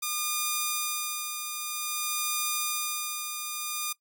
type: tone with tremolo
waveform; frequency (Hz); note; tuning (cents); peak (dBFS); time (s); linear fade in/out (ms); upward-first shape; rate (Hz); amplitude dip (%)
5% pulse; 1211; D#6; -47; -15; 0.02-3.93; 10; sine; 0.52; 50
effects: noise-tail reverb RT60 0.1 s tail -19 dB re dry